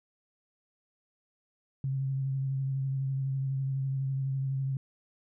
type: tone with vibrato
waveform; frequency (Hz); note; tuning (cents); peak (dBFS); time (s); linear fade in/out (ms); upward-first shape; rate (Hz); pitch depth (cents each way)
sine; 134.8; C#3; -48; -28; 1.84-4.77; 2; triangle; 12; 27
effects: none